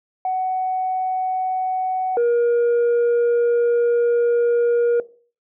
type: tone pair in turn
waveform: sine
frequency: 747 / 474.7 Hz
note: F#5 / A#4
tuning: +16 / +31 cents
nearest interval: minor sixth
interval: 785 cents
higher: first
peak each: -18 / -12 dBFS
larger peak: second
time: 0.25-2.17 / 2.17-5 s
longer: second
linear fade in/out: 2 ms
effects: noise-tail reverb RT60 0.4 s tail -18 dB re dry + tanh soft clip ceiling -14 dBFS